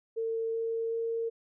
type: tone with pitch steps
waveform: sine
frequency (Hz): 452.4 / 455.1 / 457.8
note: A4 / A#4 / A#4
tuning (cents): +48 / -42 / -31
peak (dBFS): -29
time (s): 0.16-1.3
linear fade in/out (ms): 20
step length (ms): 380
effects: none